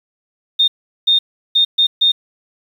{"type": "tone bursts at uneven times", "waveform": "sine", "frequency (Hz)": 3660, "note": "A#7", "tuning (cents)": -32, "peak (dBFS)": -9, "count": 5, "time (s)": [[0.59, 0.68], [1.07, 1.19], [1.55, 1.65], [1.78, 1.87], [2.01, 2.12]], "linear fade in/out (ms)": 10, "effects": ["7-bit"]}